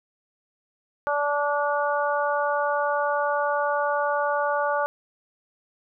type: harmonic tone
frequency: 290 Hz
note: D4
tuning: 22 cents flat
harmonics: 2 / 3 / 4 / 5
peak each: -25 / -27 / -28 / -29 dBFS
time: 1.07-4.86 s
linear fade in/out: 0 ms
effects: none